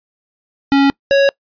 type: tone pair in turn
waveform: square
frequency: 277.2 / 554.4 Hz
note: C#4 / C#5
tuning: 0 / 0 cents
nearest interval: octave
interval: 1200 cents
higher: second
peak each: -9 dBFS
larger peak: neither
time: 0.72-0.9 / 1.11-1.29 s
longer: neither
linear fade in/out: 0 ms
effects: noise-tail reverb RT60 0.1 s tail -25 dB re dry + resampled to 11025 Hz